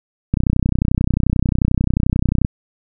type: click train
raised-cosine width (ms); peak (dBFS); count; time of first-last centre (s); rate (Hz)
5; -3; 67; 0.34-2.449; 31.3
effects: none